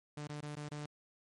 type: tone with dropouts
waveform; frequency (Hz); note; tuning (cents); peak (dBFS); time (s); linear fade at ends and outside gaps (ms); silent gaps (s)
sawtooth; 148.2; D3; +16; -37; 0.17-0.86; 5; 0.274-0.293 / 0.409-0.427 / 0.554-0.567 / 0.688-0.714
effects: MP3 48 kbps